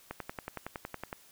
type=click train; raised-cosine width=0.5 ms; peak=-22 dBFS; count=12; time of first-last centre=0.11-1.129 s; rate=10.8 Hz; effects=white hiss -59 dBFS RMS until 1.31 s